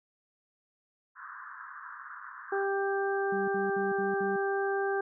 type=band-pass noise; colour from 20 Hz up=white; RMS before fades=-45 dBFS; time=1.15-2.67 s; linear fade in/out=50 ms; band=1000 to 1700 Hz; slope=96 dB/octave
type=harmonic tone; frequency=394 Hz; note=G4; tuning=9 cents sharp; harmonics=1 / 2 / 3 / 4; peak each=-29 / -34 / -41 / -35 dBFS; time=2.52-5.01 s; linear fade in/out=5 ms
type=tone bursts; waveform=sine; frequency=196 Hz; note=G3; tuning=in tune; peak=-35 dBFS; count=5; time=3.32-4.364 s; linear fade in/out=5 ms; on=160 ms; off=61 ms
effects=none